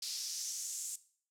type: noise with high-pass filter sweep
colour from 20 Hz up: pink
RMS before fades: -40 dBFS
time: 0.02-0.96 s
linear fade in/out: 5 ms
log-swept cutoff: 4700 to 7600 Hz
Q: 3.3
effects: noise-tail reverb RT60 0.5 s tail -17 dB re dry + low-pass 12000 Hz 12 dB/octave